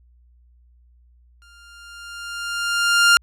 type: tone with exponential growth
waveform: sawtooth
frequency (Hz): 1400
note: F6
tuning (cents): +4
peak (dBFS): -6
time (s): 1.42-3.17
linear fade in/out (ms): 0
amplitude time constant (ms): 380
effects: added 60 Hz sine -51 dBFS peak until 3.22 s + low-pass 10000 Hz 12 dB/octave